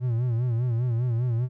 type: tone with vibrato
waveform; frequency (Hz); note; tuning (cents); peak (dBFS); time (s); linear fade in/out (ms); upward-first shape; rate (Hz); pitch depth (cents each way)
triangle; 120; B2; -49; -20; 0-1.49; 50; sine; 5; 100
effects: none